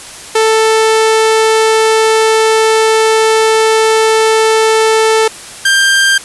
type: tone pair in turn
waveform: sawtooth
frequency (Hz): 441.7 / 1586.4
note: A4 / G6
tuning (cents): +7 / +20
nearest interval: octave + minor seventh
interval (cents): 2213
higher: second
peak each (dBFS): -3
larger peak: neither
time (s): 0.35-5.28 / 5.65-6.18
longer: first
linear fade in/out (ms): 5
effects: white hiss -29 dBFS RMS until 6.24 s + resampled to 24000 Hz